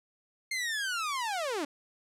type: linear sweep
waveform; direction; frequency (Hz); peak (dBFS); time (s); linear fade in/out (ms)
sawtooth; down; 2131 to 269; -27; 0.51-1.65; 5
effects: low-pass 10000 Hz 12 dB/octave